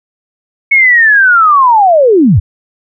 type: linear sweep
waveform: sine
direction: down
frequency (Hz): 2217 to 69.3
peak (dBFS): -3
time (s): 0.71-2.4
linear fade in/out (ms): 10
effects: none